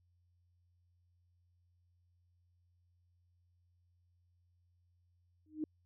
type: tone with exponential growth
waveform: sine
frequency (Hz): 308.5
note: D#4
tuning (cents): -15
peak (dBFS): -31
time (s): 5.46-5.64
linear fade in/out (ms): 2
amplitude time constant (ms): 38
effects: added 88 Hz sine -70 dBFS peak until 5.85 s